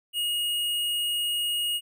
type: tone with hard clipping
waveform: sine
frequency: 2872 Hz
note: F7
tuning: 48 cents sharp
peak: -26 dBFS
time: 0.13-1.81 s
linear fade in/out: 50 ms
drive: 16 dB
effects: none